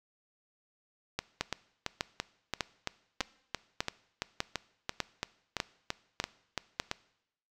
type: two click trains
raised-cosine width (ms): 0.2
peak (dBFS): -12 / -14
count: 10 / 18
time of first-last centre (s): 1.41-6.799 / 1.19-6.914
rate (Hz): 1.67 / 2.97
effects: noise-tail reverb RT60 0.8 s tail -20 dB re dry